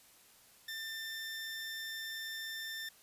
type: tone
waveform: 20% pulse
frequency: 1789 Hz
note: A6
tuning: 28 cents sharp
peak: -35 dBFS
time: 0.68-2.89 s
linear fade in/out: 5 ms
effects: white hiss -62 dBFS RMS until 3.02 s + resampled to 32000 Hz